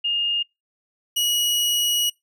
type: tone pair in turn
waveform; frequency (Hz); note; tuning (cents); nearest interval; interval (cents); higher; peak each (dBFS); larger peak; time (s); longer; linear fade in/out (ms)
sine / sawtooth; 2833 / 2909; F7 / F#7; +24 / -30; unison; 46; second; -20 / -16; second; 0.04-0.43 / 1.16-2.1; second; 10
effects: noise-tail reverb RT60 0.2 s tail -26 dB re dry